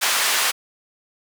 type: band-pass noise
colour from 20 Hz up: pink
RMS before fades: -20 dBFS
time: 0.01-0.52 s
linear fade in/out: 20 ms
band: 1100 to 14000 Hz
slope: 12 dB/octave
effects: none